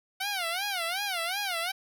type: tone with vibrato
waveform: 10% pulse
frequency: 739 Hz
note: F#5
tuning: 2 cents flat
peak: -21 dBFS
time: 0.2-1.72 s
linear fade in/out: 10 ms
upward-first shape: sine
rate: 2.7 Hz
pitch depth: 190 cents each way
effects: none